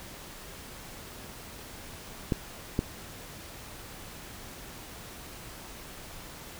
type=clicks; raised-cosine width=3 ms; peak=-12 dBFS; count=2; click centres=2.322 / 2.791 s; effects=pink hiss -45 dBFS RMS until 6.59 s